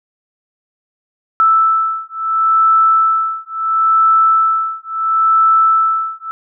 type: beating tone pair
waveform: sine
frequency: 1318.5 / 1319.23 Hz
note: E6 / E6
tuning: 0 / +1 cents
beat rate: 0.73 Hz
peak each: -13 dBFS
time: 1.4-6.31 s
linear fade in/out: 0 ms
effects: none